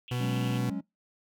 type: band-pass noise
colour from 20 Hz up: pink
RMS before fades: -46 dBFS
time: 0.08-0.58 s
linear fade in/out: 0 ms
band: 2600 to 3200 Hz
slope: 96 dB/octave
type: tone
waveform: 40% pulse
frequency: 123.47 Hz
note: B2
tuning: in tune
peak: -28 dBFS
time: 0.11-0.7 s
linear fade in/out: 5 ms
type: chord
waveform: triangle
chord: F# suspended second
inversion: none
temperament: equal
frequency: 185 / 207.7 / 277.2 Hz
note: F#3 / G#3 / C#4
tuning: 0 / 0 / 0 cents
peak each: -33 dBFS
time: 0.2-0.81 s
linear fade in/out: 10 ms
effects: noise-tail reverb RT60 0.2 s tail -23 dB re dry